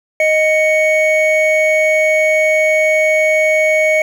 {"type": "tone pair together", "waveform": "triangle", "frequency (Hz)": [623, 2227], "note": ["D#5", "C#7"], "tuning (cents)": [2, 7], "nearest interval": "octave + minor seventh", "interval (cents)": 2205, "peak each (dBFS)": [-10, -12], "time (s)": [0.2, 4.02], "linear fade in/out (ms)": 2, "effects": ["7-bit"]}